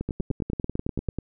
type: two click trains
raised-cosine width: 3 ms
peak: -16 / -15 dBFS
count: 13 / 10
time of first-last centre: 0.01-1.186 / 0.09-1.087 s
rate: 10.2 / 9.03 Hz
effects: none